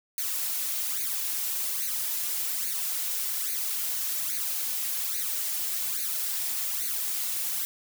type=noise with flanger; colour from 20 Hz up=blue; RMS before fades=-30 dBFS; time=0.18-7.65 s; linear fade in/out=0 ms; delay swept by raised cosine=0.46 to 4.16 ms; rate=1.2 Hz; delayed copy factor=+0.8; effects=none